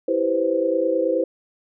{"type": "chord", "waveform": "sine", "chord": "C major seventh", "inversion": "first", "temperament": "equal", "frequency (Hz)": [329.6, 392, 493.9, 523.3], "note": ["E4", "G4", "B4", "C5"], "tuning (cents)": [0, 0, 0, 0], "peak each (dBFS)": [-24, -27, -24, -21], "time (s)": [0.08, 1.24], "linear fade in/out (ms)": 5, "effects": []}